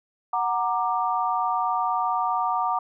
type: chord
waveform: sine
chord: Gb augmented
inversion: none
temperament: equal with one note detuned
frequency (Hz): 740 / 932.3 / 1184.2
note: Gb5 / Bb5 / D6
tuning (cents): 0 / 0 / +14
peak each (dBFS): -26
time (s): 0.33-2.79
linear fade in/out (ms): 5
effects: none